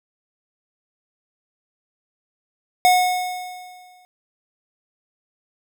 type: tone with exponential decay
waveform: square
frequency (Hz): 729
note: F#5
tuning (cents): -26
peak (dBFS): -11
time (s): 2.85-4.05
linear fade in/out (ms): 0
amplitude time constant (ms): 260
effects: none